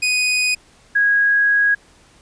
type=tone pair in turn; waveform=sawtooth / sine; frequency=2489 / 1650.2 Hz; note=D#7 / G#6; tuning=0 / -12 cents; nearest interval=perfect fifth; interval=712 cents; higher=first; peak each=-12 dBFS; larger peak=neither; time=0.02-0.55 / 0.95-1.75 s; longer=second; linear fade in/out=10 ms; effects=pink hiss -51 dBFS RMS until 2.21 s + resampled to 22050 Hz